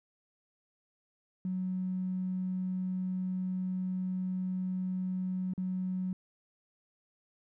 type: tone with dropouts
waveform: triangle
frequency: 185 Hz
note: F#3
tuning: in tune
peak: -27 dBFS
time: 1.45-6.13 s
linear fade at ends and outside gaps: 2 ms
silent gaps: 5.536-5.578 s
effects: tanh soft clip ceiling -29 dBFS